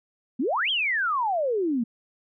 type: exponential two-way sweep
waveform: sine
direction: up then down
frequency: 220 to 3322 to 220 Hz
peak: -22 dBFS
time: 0.39-1.84 s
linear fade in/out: 10 ms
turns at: 0.7 s
effects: none